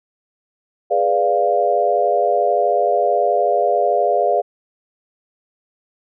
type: chord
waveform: sine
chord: G# diminished seventh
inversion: none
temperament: equal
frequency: 415.3 / 493.9 / 587.3 / 698.5 Hz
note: G#4 / B4 / D5 / F5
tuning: 0 / 0 / 0 / 0 cents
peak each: -21 / -21 / -19 / -17 dBFS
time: 0.9-4.42 s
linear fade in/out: 20 ms
effects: none